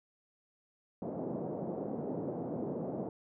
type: band-pass noise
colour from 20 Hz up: pink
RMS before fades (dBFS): -38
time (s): 1.02-3.09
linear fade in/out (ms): 2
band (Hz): 160 to 640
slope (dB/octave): 24
effects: none